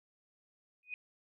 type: tone with exponential growth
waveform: sine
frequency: 2489 Hz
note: D#7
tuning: in tune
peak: -34 dBFS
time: 0.83-0.94 s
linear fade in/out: 1 ms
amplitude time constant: 23 ms
effects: none